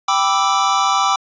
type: chord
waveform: square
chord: E minor seventh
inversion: first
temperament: equal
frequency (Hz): 784 / 987.8 / 1174.7 / 1318.5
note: G5 / B5 / D6 / E6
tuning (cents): 0 / 0 / 0 / 0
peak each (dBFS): -20 / -22 / -18 / -22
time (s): 0.08-1.16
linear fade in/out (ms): 5
effects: resampled to 16000 Hz + 8-bit